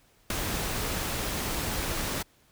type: noise with ADSR envelope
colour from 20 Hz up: pink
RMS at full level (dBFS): -26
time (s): 0.3-2.23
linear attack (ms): 4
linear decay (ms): 6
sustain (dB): -5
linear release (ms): 11
effects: pink hiss -63 dBFS RMS until 2.51 s